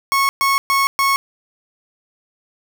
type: tone bursts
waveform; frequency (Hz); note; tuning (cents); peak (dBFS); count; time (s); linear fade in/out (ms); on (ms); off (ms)
30% pulse; 1099; C#6; -15; -11; 4; 0.12-1.16; 0; 170; 120
effects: none